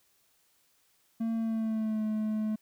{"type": "tone with pitch glide", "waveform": "triangle", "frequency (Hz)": [226.7, 215.7], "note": ["A#3", "A3"], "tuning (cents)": [-48, -34], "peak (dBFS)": -26, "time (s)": [1.2, 2.56], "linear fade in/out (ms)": 10, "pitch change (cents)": -86, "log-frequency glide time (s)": [1.35, 2.03], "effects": ["white hiss -69 dBFS RMS until 2.61 s"]}